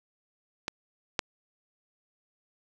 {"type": "clicks", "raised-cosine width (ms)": 0.2, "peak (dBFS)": [-13, -8], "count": 2, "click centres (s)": [0.681, 1.192], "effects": []}